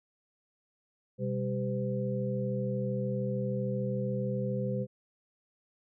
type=tone cluster; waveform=sine; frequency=126.3 / 199.4 / 392.4 / 508 Hz; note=B2 / G3 / G4 / B4; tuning=+39 / +30 / +2 / +49 cents; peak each=-33 / -34 / -40 / -35 dBFS; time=1.18-4.87 s; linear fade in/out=50 ms; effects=none